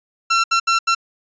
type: tone bursts at uneven times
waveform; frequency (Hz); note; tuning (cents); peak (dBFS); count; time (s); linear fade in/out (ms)
sawtooth; 1353; E6; +45; -10; 4; 0.3-0.44 / 0.51-0.6 / 0.67-0.79 / 0.87-0.95; 10
effects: resampled to 16000 Hz